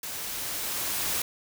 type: noise with level ramp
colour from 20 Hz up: white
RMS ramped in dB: -36 to -28 dBFS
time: 0.03-1.22 s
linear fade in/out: 2 ms
effects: none